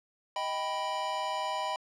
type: chord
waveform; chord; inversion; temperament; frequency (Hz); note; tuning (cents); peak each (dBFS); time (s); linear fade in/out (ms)
square; Eb augmented; none; equal with one note detuned; 627.7 / 784 / 987.8; Eb5 / G5 / B5; +15 / 0 / 0; -38 / -37 / -34; 0.36-1.76; 2
effects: low-pass 6000 Hz 12 dB/octave